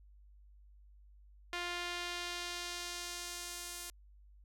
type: tone with band-pass filter sweep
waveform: sawtooth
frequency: 350.7 Hz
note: F4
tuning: 7 cents sharp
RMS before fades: -42 dBFS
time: 1.53-3.9 s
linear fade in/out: 0 ms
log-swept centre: 2500 to 9500 Hz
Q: 0.9
effects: added 50 Hz sine -57 dBFS peak until 4.44 s